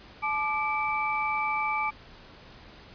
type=tone cluster; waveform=sine; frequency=864 / 1189 / 2317 Hz; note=A5 / D6 / D7; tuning=-32 / +21 / -24 cents; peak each=-30 dBFS; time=0.22-1.91 s; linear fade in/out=20 ms; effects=pink hiss -50 dBFS RMS until 2.94 s + resampled to 11025 Hz